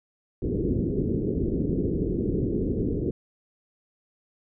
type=low-pass noise; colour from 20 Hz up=white; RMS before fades=-26 dBFS; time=0.42-3.11 s; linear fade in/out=5 ms; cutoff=420 Hz; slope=48 dB/octave; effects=none